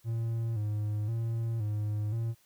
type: tone with vibrato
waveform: triangle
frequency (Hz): 109.9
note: A2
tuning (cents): -2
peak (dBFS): -27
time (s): 0.04-2.35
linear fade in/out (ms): 50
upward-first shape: square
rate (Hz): 0.96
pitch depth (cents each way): 73
effects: white hiss -66 dBFS RMS until 2.45 s